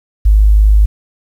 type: tone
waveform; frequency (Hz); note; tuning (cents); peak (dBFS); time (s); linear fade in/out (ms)
sine; 51.91; G#1; 0; -4; 0.25-0.86; 10
effects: 7-bit